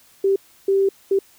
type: tone bursts at uneven times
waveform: sine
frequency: 390.8 Hz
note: G4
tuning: 5 cents flat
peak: -14 dBFS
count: 3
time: 0.24-0.36 / 0.68-0.89 / 1.11-1.19 s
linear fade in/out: 5 ms
effects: white hiss -53 dBFS RMS until 1.38 s